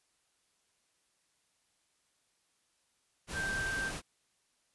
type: tone in noise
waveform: sine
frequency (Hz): 1568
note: G6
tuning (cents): 0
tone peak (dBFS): -33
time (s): 3.33-3.92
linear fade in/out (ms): 50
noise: pink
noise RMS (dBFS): -40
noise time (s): 3.27-4.02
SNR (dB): +4
effects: white hiss -75 dBFS RMS until 4.74 s + resampled to 24000 Hz